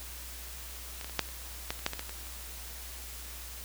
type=clicks; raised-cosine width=0.2 ms; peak=-23 / -22 / -26 / -8 / -30 / -14 / -27 / -10 / -18 / -18 / -23 / -29 dBFS; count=12; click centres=1.012 / 1.045 / 1.096 / 1.193 / 1.289 / 1.705 / 1.792 / 1.864 / 1.934 / 1.994 / 2.094 / 2.269 s; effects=added 60 Hz sine -45 dBFS peak until 3.64 s + white hiss -45 dBFS RMS until 3.64 s